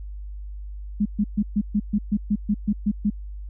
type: tone bursts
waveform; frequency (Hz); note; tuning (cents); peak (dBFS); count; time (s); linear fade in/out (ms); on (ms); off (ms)
sine; 207.3; G#3; -3; -17; 12; 1-3.102; 10; 56; 130
effects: added 50 Hz sine -32 dBFS peak until 3.49 s